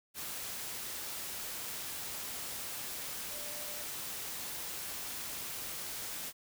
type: tone in noise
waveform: sine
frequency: 593 Hz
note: D5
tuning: 17 cents sharp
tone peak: -51 dBFS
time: 3.29-3.87 s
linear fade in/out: 50 ms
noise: white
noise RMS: -41 dBFS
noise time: 0.14-6.33 s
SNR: -13 dB
effects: none

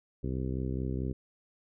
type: harmonic tone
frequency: 64.6 Hz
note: C2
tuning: 21 cents flat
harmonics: 1 / 2 / 3 / 4 / 5 / 6 / 7 / 8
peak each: -35 / -35 / -39 / -39 / -42 / -41 / -48 / -52 dBFS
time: 0.23-1.13 s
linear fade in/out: 10 ms
effects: none

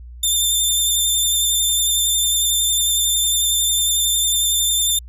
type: tone with vibrato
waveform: 15% pulse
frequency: 3576 Hz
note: A7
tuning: 27 cents sharp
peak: -9 dBFS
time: 0.23-4.99 s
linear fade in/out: 5 ms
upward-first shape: sine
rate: 11 Hz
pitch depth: 16 cents each way
effects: added 60 Hz sine -34 dBFS peak until 5.08 s

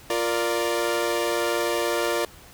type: chord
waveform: sawtooth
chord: Bb major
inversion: second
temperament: equal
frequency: 349.2 / 466.2 / 587.3 Hz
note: F4 / Bb4 / D5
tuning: 0 / 0 / 0 cents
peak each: -23 dBFS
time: 0.1-2.25 s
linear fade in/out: 2 ms
effects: pink hiss -48 dBFS RMS until 2.53 s

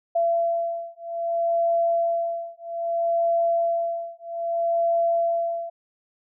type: beating tone pair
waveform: sine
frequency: 676 / 676.62 Hz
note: E5 / E5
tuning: +43 / +45 cents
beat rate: 0.62 Hz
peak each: -24 dBFS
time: 0.15-5.7 s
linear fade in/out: 10 ms
effects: none

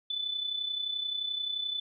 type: tone with amplitude modulation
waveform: sine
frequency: 3497 Hz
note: A7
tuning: 11 cents flat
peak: -28 dBFS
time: 0.1-1.8 s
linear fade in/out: 5 ms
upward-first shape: sine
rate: 31.5 Hz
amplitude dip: 60%
effects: none

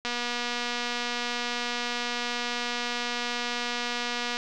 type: click train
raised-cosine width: 0.2 ms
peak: -13 dBFS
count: 1042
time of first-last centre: 0.05-4.37 s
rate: 241 Hz
effects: low-pass 6000 Hz 12 dB/octave + 9-bit

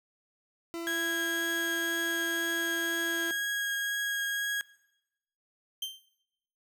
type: tone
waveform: 40% pulse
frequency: 335.9 Hz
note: E4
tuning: 33 cents sharp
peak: -34 dBFS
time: 0.74-3.31 s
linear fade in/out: 0 ms
type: tone with vibrato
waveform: 35% pulse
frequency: 1643 Hz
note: G#6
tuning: 19 cents flat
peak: -28 dBFS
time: 0.87-4.61 s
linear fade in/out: 0 ms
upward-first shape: triangle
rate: 2 Hz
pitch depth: 9 cents each way
type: tone with exponential decay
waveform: 40% pulse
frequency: 3136 Hz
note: G7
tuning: in tune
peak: -29 dBFS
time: 5.82-6.06 s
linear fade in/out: 5 ms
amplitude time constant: 52 ms
effects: noise-tail reverb RT60 0.9 s tail -20 dB re dry

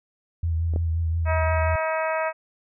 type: tone with vibrato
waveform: sine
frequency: 82.4 Hz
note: E2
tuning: in tune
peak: -21 dBFS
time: 0.43-1.76 s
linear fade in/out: 5 ms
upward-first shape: triangle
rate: 5.7 Hz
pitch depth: 44 cents each way
type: clicks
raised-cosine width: 2 ms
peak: -24 / -17 dBFS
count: 2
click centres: 0.737 / 0.761 s
type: harmonic tone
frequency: 318.7 Hz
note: D#4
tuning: 42 cents sharp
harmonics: 2 / 3 / 4 / 5 / 6 / 7 / 8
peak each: -25 / -29 / -31 / -33 / -35 / -36 / -37 dBFS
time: 1.25-2.33 s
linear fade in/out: 50 ms
effects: none

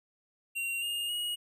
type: tone with pitch steps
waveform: square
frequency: 2755 / 2832 / 2892 Hz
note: F7 / F7 / F#7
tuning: -24 / +23 / -40 cents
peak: -32 dBFS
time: 0.55-1.36 s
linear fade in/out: 20 ms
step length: 270 ms
effects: none

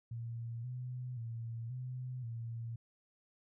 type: tone with pitch steps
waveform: sine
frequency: 116.4 / 125.3 / 115.2 / 126.7 / 115.6 Hz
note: A#2 / B2 / A#2 / B2 / A#2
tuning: -2 / +25 / -20 / +45 / -14 cents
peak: -39 dBFS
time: 0.11-2.76 s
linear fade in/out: 5 ms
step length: 530 ms
effects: none

